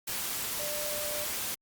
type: tone in noise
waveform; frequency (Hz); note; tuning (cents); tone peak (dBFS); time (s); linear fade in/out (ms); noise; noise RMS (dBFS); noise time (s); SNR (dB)
sine; 594; D5; +20; -37; 0.59-1.25; 10; white; -34; 0.07-1.55; -6
effects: Opus 48 kbps

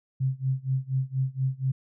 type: tone with tremolo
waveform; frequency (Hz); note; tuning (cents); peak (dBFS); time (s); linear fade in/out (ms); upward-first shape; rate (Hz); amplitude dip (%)
sine; 132.2; C3; +18; -21; 0.2-1.72; 10; sine; 4.2; 95
effects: none

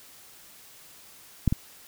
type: clicks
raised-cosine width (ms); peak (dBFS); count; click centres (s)
5; -8 / -12; 2; 1.477 / 1.525
effects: white hiss -51 dBFS RMS until 1.87 s

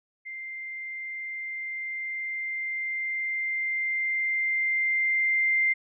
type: tone with level ramp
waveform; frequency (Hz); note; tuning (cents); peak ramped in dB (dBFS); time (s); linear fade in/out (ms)
sine; 2093; C7; 0; -35 to -20; 0.25-5.74; 20
effects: none

